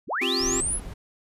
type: linear sweep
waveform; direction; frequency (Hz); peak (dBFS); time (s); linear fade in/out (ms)
sine; up; 69.3 to 10880; -24; 0.07-0.8; 50
type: chord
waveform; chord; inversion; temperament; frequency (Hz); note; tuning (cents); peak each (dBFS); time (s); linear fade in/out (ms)
square; C suspended fourth; none; just; 261.6 / 348.8 / 392.4; C4 / F4 / G4; 0 / -2 / +2; -31; 0.21-0.61; 10
type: noise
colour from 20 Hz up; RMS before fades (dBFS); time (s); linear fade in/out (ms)
brown; -35; 0.4-0.94; 10
effects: resampled to 32000 Hz